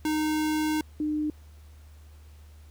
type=tone pair in turn; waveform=square / sine; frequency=308.2 / 302.9 Hz; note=D#4 / D#4; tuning=-16 / -46 cents; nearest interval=unison; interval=30 cents; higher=first; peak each=-25 dBFS; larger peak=neither; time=0.05-0.81 / 1-1.3 s; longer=first; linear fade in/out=2 ms; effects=added 75 Hz sine -47 dBFS peak until 2.7 s + pink hiss -61 dBFS RMS until 2.7 s